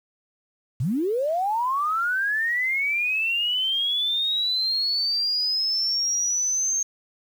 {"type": "linear sweep", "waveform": "sine", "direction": "up", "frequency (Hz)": [103.6, 6420], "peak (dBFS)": -21, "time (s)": [0.8, 6.83], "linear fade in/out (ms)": 5, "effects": ["8-bit"]}